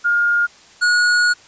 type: tone pair in turn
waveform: sine / square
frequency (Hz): 1418 / 1450.3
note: F6 / F#6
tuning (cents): +26 / -35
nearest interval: unison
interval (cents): 39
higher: second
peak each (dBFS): -13 / -13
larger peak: neither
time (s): 0.04-0.47 / 0.81-1.34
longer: second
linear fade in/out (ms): 20
effects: white hiss -46 dBFS RMS until 1.47 s + resampled to 16000 Hz